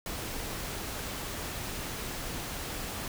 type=noise; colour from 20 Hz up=pink; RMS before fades=-37 dBFS; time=0.06-3.08 s; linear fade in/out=2 ms; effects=none